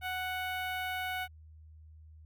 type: tone with notch filter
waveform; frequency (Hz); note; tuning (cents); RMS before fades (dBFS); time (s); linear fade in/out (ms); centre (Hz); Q
15% pulse; 740; F#5; 0; -36; 0.01-1.28; 50; 7000; 0.86
effects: added 78 Hz sine -51 dBFS peak until 2.25 s